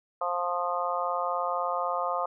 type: harmonic tone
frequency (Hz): 176.1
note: F3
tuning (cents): +15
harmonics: 3 / 4 / 5 / 6 / 7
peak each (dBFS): -33 / -32 / -35 / -33 / -32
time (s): 0.21-2.26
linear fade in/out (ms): 5
effects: none